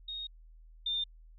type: tone pair in turn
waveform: sine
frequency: 3729 / 3606 Hz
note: A#7 / A7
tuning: 0 / +42 cents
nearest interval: minor second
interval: 58 cents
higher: first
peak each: -37 / -30 dBFS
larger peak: second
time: 0.08-0.27 / 0.86-1.04 s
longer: first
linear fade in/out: 5 ms
effects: added 40 Hz sine -52 dBFS peak until 1.38 s